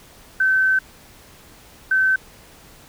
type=tone bursts at uneven times; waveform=sine; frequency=1536 Hz; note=G6; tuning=36 cents flat; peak=-14 dBFS; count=2; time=0.4-0.79 / 1.91-2.16 s; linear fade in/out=5 ms; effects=pink hiss -47 dBFS RMS until 2.88 s